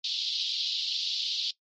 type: band-pass noise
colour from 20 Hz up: white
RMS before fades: -31 dBFS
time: 0.04-1.51 s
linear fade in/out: 5 ms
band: 3200 to 4700 Hz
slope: 48 dB/octave
effects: noise-tail reverb RT60 0.1 s tail -18 dB re dry + MP3 32 kbps